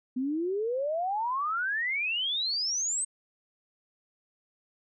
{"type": "exponential sweep", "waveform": "sine", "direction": "up", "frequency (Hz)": [246.9, 8440], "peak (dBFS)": -27, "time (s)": [0.16, 3.05], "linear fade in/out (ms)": 10, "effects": []}